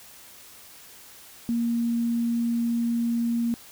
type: tone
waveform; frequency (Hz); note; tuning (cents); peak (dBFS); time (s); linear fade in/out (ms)
sine; 234.1; A#3; +8; -22; 1.49-3.54; 0
effects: white hiss -48 dBFS RMS until 3.71 s